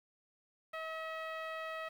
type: tone with low-pass filter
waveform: 10% pulse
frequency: 641 Hz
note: E5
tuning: 49 cents flat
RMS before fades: -42 dBFS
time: 0.73-1.89 s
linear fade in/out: 10 ms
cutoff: 2000 Hz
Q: 0.82
effects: 10-bit